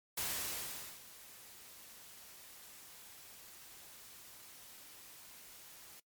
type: noise with ADSR envelope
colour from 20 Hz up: white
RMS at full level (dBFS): -37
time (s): 0.17-6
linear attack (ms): 8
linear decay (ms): 820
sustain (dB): -18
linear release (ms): 6
effects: noise-tail reverb RT60 0.1 s tail -20 dB re dry + MP3 96 kbps